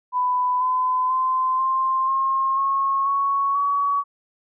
sine tone with pitch steps, 997 / 1015 / 1033.4 / 1052 / 1071 / 1090.4 / 1110.1 / 1130.1 Hz, B5 / B5 / C6 / C6 / C6 / C#6 / C#6 / C#6, +16 / +47 / -22 / +9 / +40 / -29 / +2 / +33 cents, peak -18 dBFS, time 0.12-4.04 s, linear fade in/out 50 ms, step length 490 ms, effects none

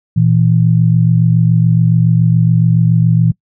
sine tone pair together, 117.3 / 164.41 Hz, A#2 / E3, +11 / -4 cents, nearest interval tritone, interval 585 cents, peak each -10 dBFS, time 0.16-3.32 s, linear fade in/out 10 ms, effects noise-tail reverb RT60 0.1 s tail -25 dB re dry

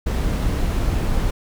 brown noise, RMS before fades -20 dBFS, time 0.06-1.31 s, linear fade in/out 10 ms, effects none

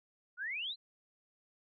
sine exponential sweep, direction up, 1396.9 to 4217 Hz, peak -36 dBFS, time 0.37-0.76 s, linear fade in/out 50 ms, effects none

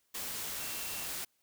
sine tone in noise, 2700 Hz, E7, 41 cents sharp, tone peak -48 dBFS, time 0.59-1.06 s, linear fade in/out 10 ms, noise white, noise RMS -39 dBFS, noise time 0.14-1.25 s, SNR -12 dB, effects white hiss -75 dBFS RMS until 1.42 s

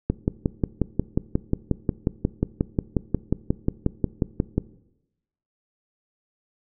click train, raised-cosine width 3 ms, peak -7 dBFS, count 26, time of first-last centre 0.1-4.58 s, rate 5.58 Hz, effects noise-tail reverb RT60 0.9 s tail -19 dB re dry

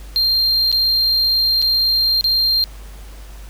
triangle tone with dropouts, 4186 Hz, C8, in tune, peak -12 dBFS, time 0.16-2.64 s, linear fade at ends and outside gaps 0 ms, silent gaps 0.716-0.726 / 1.618-1.624 / 2.21-2.242 s, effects added 50 Hz sine -33 dBFS peak until 3.49 s + pink hiss -44 dBFS RMS until 3.49 s

